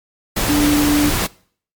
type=tone in noise; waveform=sine; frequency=293.7 Hz; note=D4; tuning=in tune; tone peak=-12 dBFS; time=0.49-1.1 s; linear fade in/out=10 ms; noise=pink; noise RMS=-19 dBFS; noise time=0.36-1.27 s; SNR=+4 dB; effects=noise-tail reverb RT60 0.5 s tail -22 dB re dry + MP3 96 kbps